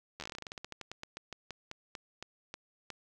slowing click train, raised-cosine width 0.2 ms, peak -24 dBFS, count 27, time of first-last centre 0.2-2.903 s, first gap 11 ms, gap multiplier 1.15, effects none

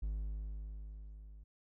triangle tone with level ramp, 51.91 Hz, G#1, in tune, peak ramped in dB -32 to -49 dBFS, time 0.02-1.44 s, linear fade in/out 10 ms, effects none

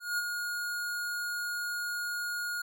square tone with ADSR envelope, 1434 Hz, F6, 45 cents sharp, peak -28 dBFS, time 0-2.62 s, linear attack 180 ms, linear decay 31 ms, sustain -5 dB, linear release 7 ms, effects none

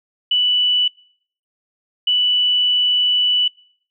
sine tone pair in turn, 2967 / 2967 Hz, F#7 / F#7, +4 / +4 cents, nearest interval unison, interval 0 cents, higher neither, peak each -13 dBFS, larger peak neither, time 0.31-0.88 / 2.07-3.48 s, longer second, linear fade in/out 5 ms, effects noise-tail reverb RT60 0.6 s tail -25 dB re dry

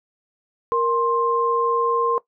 sine tone pair together, 467.3 / 1054 Hz, A#4 / C6, +4 / +12 cents, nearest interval octave + major second, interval 1408 cents, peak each -20 / -20 dBFS, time 0.72-2.18 s, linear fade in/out 0 ms, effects noise-tail reverb RT60 0.1 s tail -18 dB re dry

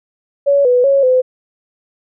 sine tone with pitch steps, 563 / 494.6 / 552 / 510 Hz, C#5 / B4 / C#5 / C5, +27 / +3 / -7 / -44 cents, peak -8 dBFS, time 0.46-1.22 s, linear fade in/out 20 ms, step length 190 ms, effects none

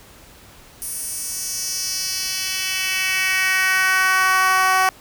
10% pulse tone with high-pass filter sweep, 376.1 Hz, F#4, 28 cents sharp, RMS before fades -20 dBFS, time 0.82-4.89 s, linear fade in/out 0 ms, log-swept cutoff 10000 to 820 Hz, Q 2, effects pink hiss -46 dBFS RMS until 5 s

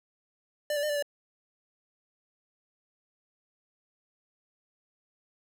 square tone with pitch steps, 594 / 578 / 604 / 584 / 577 Hz, D5 / D5 / D5 / D5 / D5, +20 / -28 / +48 / -10 / -31 cents, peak -28 dBFS, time 0.7-1.025 s, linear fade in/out 2 ms, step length 65 ms, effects none

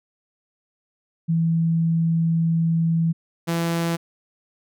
sine / sawtooth tone pair in turn, 164.81 / 167.88 Hz, E3 / E3, 0 / +32 cents, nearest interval unison, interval 32 cents, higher second, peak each -17 dBFS, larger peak neither, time 1.28-3.13 / 3.47-3.97 s, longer first, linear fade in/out 20 ms, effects none

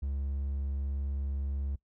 triangle tone, 69.3 Hz, C#2, in tune, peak -29 dBFS, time 0.02-1.76 s, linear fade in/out 10 ms, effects noise-tail reverb RT60 0.1 s tail -20 dB re dry

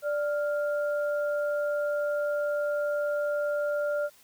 sine tone pair together, 587.3 / 1396.9 Hz, D5 / F6, 0 / 0 cents, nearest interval octave + minor third, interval 1500 cents, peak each -26 / -35 dBFS, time 0.02-4.1 s, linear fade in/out 50 ms, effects white hiss -58 dBFS RMS until 4.23 s

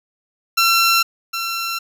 15% pulse tone pair in turn, 1355 / 1355 Hz, E6 / E6, +47 / +47 cents, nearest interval unison, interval 0 cents, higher neither, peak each -6 / -15 dBFS, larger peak first, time 0.57-1.03 / 1.33-1.79 s, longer neither, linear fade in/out 10 ms, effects none

